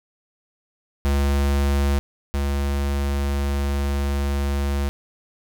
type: tone pair in turn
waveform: square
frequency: 70.2 / 70.2 Hz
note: C#2 / C#2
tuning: +22 / +22 cents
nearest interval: unison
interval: 0 cents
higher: neither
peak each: -18 / -21 dBFS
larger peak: first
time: 1.05-1.99 / 2.34-4.89 s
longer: second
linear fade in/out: 0 ms
effects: none